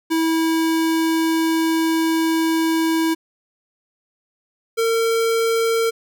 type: tone pair in turn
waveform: square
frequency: 324.8 / 455.6 Hz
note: E4 / A#4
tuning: -26 / -40 cents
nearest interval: tritone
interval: 586 cents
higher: second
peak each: -17 dBFS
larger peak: neither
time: 0.1-3.15 / 4.77-5.91 s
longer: first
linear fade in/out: 20 ms
effects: none